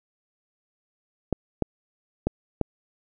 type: clicks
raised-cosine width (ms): 2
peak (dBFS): -9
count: 4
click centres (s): 1.327 / 1.623 / 2.27 / 2.613
effects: none